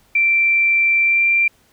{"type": "tone with pitch glide", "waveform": "sine", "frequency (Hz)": [2349, 2365], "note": ["D7", "D7"], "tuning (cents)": [0, 12], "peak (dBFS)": -12, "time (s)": [0.15, 1.48], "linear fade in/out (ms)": 5, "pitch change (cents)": 12, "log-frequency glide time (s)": [1.03, 1.24], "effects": ["pink hiss -56 dBFS RMS until 1.72 s"]}